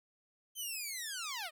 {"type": "linear sweep", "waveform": "10% pulse", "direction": "down", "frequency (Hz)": [3136, 587.3], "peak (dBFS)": -30, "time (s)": [0.55, 1.51], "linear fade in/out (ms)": 50, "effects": []}